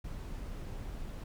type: noise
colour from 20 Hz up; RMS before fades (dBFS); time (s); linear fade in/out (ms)
brown; -41; 0.04-1.24; 5
effects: none